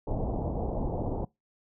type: low-pass noise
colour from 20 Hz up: pink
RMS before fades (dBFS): -31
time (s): 0.07-1.25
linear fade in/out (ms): 5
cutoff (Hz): 860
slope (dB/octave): 48
effects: noise-tail reverb RT60 0.2 s tail -24 dB re dry